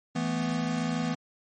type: chord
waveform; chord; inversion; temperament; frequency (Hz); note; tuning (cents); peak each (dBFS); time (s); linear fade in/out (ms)
square; E suspended fourth; none; equal; 164.81 / 220 / 246.9; E3 / A3 / B3; 0 / 0 / 0; -32 / -34 / -31; 0.15-1.15; 10
effects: MP3 32 kbps